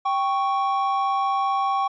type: tone pair together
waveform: triangle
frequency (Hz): 784 / 1108.7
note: G5 / C#6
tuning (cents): 0 / 0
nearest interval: tritone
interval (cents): 600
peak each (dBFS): -21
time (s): 0.05-1.88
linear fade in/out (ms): 10
effects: resampled to 16000 Hz